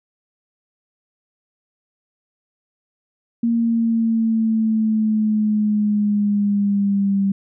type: exponential sweep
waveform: sine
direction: down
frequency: 233.1 to 196 Hz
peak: -15 dBFS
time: 3.43-7.32 s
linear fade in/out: 5 ms
effects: none